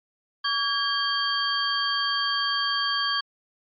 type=tone cluster; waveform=sine; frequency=1137 / 1633 / 3209 / 4570 Hz; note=C#6 / G#6 / G7 / D8; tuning=+44 / -30 / +40 / -48 cents; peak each=-28 dBFS; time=0.44-3.21 s; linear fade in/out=10 ms; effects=MP3 64 kbps